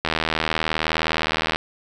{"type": "click train", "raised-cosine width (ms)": 0.3, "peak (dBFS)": -4, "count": 121, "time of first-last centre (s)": [0.05, 1.559], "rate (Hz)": 79.5, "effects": []}